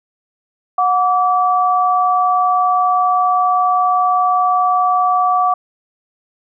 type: tone pair together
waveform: sine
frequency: 730 / 1155.1 Hz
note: F#5 / D6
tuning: -24 / -29 cents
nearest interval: minor sixth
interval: 795 cents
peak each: -14 dBFS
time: 0.78-5.54 s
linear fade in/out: 5 ms
effects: none